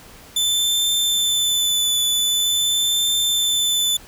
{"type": "tone with vibrato", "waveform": "sawtooth", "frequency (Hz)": 3520, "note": "A7", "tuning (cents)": 0, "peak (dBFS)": -14, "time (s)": [0.36, 3.97], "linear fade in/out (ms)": 5, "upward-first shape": "triangle", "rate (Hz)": 0.45, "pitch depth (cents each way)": 21, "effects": ["pink hiss -44 dBFS RMS until 4.07 s"]}